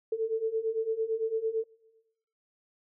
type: beating tone pair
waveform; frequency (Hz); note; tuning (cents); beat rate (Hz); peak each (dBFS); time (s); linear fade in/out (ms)
sine; 440 / 448.9; A4 / A4; 0 / +35; 8.9; -32 / -29; 0.12-1.64; 5
effects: noise-tail reverb RT60 0.9 s tail -21 dB re dry